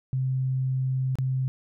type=tone with dropouts; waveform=sine; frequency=130.81 Hz; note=C3; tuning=in tune; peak=-23 dBFS; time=0.13-1.48 s; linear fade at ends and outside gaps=0 ms; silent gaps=1.155-1.186 s; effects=none